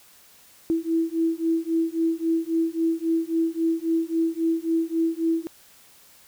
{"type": "beating tone pair", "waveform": "sine", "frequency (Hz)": [326.6, 330.3], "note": ["E4", "E4"], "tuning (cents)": [-16, 4], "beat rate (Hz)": 3.7, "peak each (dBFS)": -24, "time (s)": [0.7, 5.47], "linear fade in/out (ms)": 0, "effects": ["white hiss -53 dBFS RMS until 6.27 s"]}